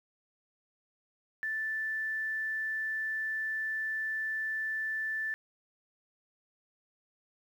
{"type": "tone with quantisation", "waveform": "sine", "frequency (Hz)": 1760, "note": "A6", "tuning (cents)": 0, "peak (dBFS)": -31, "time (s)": [1.43, 5.34], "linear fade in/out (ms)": 0, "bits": 10, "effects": []}